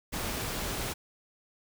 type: noise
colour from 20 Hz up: pink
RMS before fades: -34 dBFS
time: 0.12-0.94 s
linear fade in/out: 20 ms
effects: none